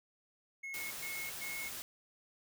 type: tone bursts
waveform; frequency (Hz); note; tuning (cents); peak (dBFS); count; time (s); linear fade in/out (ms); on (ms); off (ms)
triangle; 2175; C#7; -33; -39; 3; 0.63-1.69; 10; 280; 110
type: noise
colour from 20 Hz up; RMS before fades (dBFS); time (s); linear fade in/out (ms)
white; -44; 0.74-1.82; 0
effects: none